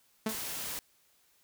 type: tone with exponential decay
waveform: sawtooth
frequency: 218.9 Hz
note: A3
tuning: 9 cents flat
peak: -23 dBFS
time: 0.26-0.4 s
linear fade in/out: 5 ms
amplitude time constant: 29 ms
type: noise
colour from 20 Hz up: white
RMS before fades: -38 dBFS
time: 0.29-0.79 s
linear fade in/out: 0 ms
effects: white hiss -68 dBFS RMS until 1.43 s

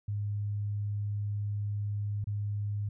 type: tone with dropouts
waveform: sine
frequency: 103 Hz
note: G#2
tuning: 14 cents flat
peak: -30 dBFS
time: 0.08-2.89 s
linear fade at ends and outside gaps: 5 ms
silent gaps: 2.243-2.27 s
effects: none

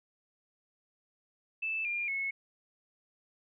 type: tone with pitch steps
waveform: sine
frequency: 2635 / 2402 / 2190 Hz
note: E7 / D7 / C#7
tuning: -1 / +38 / -22 cents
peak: -31 dBFS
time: 1.62-2.31 s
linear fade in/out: 10 ms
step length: 230 ms
effects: none

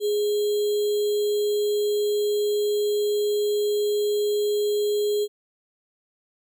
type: tone with sample-and-hold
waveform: sine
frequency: 416.1 Hz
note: G#4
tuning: 3 cents sharp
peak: -20 dBFS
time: 0-5.28 s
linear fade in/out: 50 ms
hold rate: 3675 Hz
effects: none

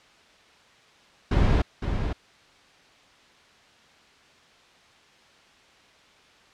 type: noise with echo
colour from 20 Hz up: brown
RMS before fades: -20 dBFS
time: 1.31-1.62 s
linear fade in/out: 5 ms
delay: 510 ms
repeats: 1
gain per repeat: -7 dB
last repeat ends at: 2.13 s
effects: white hiss -55 dBFS RMS until 6.53 s + low-pass 4000 Hz 12 dB/octave

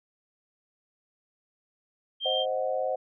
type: tone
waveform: sine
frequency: 3172 Hz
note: G7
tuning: 20 cents sharp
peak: -27 dBFS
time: 2.2-2.46 s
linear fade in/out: 50 ms
type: chord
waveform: sine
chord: C diminished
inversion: none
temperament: equal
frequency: 523.3 / 622.3 / 740 Hz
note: C5 / Eb5 / Gb5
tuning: 0 / 0 / 0 cents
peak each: -29 / -31 / -32 dBFS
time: 2.25-2.96 s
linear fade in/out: 10 ms
effects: none

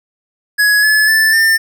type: tone with pitch steps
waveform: square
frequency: 1679 / 1718.2 / 1758.4 / 1799.5 Hz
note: G#6 / A6 / A6 / A6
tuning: +18 / -42 / -2 / +38 cents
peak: -9 dBFS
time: 0.58-1.58 s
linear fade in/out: 20 ms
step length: 250 ms
effects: none

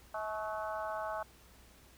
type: harmonic tone with a mistuned harmonic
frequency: 214.5 Hz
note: A3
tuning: 44 cents flat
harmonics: 3 / 4 / 5 / 6 / 7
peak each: -39 / -41 / -43 / -45 / -46 dBFS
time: 0.14-1.23 s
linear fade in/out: 5 ms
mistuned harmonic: 5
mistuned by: +49 cents
effects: added 60 Hz sine -61 dBFS peak until 1.97 s + pink hiss -61 dBFS RMS until 1.97 s

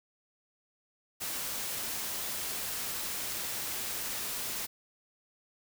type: noise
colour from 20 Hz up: white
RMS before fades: -36 dBFS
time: 1.2-4.67 s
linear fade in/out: 20 ms
effects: none

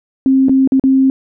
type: tone with dropouts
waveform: sine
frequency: 266 Hz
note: C4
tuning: 29 cents sharp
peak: -7 dBFS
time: 0.26-1.1 s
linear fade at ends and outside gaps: 1 ms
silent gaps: 0.485-0.494 / 0.675-0.721 / 0.797-0.838 s
effects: none

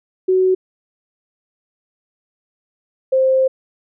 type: tone pair in turn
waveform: sine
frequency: 373.2 / 525.2 Hz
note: F#4 / C5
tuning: +15 / +6 cents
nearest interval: tritone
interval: 591 cents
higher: second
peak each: -11 dBFS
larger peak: neither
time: 0.28-0.55 / 3.12-3.48 s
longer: second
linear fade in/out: 10 ms
effects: none

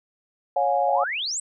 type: chord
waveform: sine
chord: Db major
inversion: none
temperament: equal with one note detuned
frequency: 554.4 / 715.2 / 830.6 Hz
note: Db5 / F5 / Ab5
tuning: 0 / +41 / 0 cents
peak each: -24 / -22 / -24 dBFS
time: 0.56-1.04 s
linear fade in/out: 5 ms
type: exponential sweep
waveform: sine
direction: up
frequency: 605 to 8390 Hz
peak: -25 dBFS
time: 0.88-1.4 s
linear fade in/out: 5 ms
effects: none

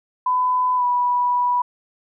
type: tone with pitch glide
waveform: sine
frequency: 1004 to 980.5 Hz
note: B5 to B5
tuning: +28 to -13 cents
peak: -16 dBFS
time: 0.26-1.62 s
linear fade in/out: 5 ms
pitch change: -41 cents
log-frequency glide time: 0.76-0.84 s
effects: none

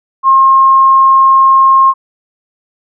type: tone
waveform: sine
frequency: 1070 Hz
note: C6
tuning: 38 cents sharp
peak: -3 dBFS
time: 0.23-1.94 s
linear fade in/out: 50 ms
effects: none

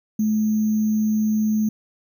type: tone with sample-and-hold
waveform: sine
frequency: 215.1 Hz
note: A3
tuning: 39 cents flat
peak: -17 dBFS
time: 0.19-1.69 s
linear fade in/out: 5 ms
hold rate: 6300 Hz
effects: none

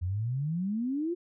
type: exponential sweep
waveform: sine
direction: up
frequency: 84.8 to 360.1 Hz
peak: -28 dBFS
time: 0.01-1.15 s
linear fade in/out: 20 ms
effects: none

